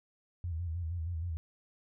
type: tone with vibrato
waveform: sine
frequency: 84 Hz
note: E2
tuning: 33 cents sharp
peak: -33 dBFS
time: 0.44-1.37 s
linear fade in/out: 0 ms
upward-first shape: square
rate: 6.4 Hz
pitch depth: 77 cents each way
effects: none